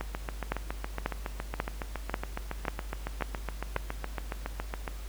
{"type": "two click trains", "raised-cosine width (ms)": 0.5, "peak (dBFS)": [-18, -13], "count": [36, 7], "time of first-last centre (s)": [[0.01, 4.878], [0.52, 3.763]], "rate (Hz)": [7.19, 1.85], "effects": ["added 50 Hz sine -37 dBFS peak until 5.08 s", "pink hiss -50 dBFS RMS until 5.08 s"]}